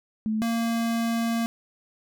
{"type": "tone pair in turn", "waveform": ["sine", "square"], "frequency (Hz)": [217.5, 230.4], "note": ["A3", "A#3"], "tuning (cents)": [-20, -20], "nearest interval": "minor second", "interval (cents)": 100, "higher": "second", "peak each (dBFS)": [-23, -24], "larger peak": "first", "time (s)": [[0.26, 0.42], [0.42, 1.46]], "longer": "second", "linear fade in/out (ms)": 0, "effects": []}